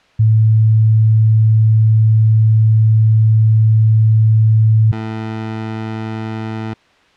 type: tone pair in turn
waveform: sine / 20% pulse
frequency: 110 / 110.54 Hz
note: A2 / A2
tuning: 0 / +8 cents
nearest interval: unison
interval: 8 cents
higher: second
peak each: -7 / -16 dBFS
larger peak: first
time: 0.19-4.92 / 4.92-6.74 s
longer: first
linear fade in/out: 10 ms
effects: white hiss -51 dBFS RMS until 7.16 s + low-pass 3000 Hz 12 dB/octave